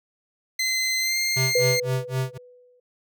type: tone with pitch glide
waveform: 20% pulse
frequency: 2058 to 2109 Hz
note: C7 to C7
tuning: -29 to +13 cents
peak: -17 dBFS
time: 0.59-1.8 s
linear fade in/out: 5 ms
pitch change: +42 cents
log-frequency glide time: 1-1.18 s
type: tone with tremolo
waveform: square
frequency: 130.81 Hz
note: C3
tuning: in tune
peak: -22 dBFS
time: 1.36-2.38 s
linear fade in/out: 10 ms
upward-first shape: sine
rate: 3.9 Hz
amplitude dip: 100%
type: tone with exponential decay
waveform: sine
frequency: 495 Hz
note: B4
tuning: 4 cents sharp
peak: -17 dBFS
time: 1.55-2.8 s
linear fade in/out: 5 ms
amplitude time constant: 270 ms
effects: none